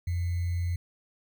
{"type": "tone with sample-and-hold", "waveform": "sine", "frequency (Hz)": 87, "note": "F2", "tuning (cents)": -6, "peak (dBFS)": -26, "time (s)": [0.07, 0.76], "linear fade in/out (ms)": 5, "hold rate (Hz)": 2100, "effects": []}